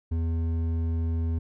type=tone with hard clipping; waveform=sine; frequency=82.41 Hz; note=E2; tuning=in tune; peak=-26 dBFS; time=0.11-1.39 s; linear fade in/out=10 ms; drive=8 dB; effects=none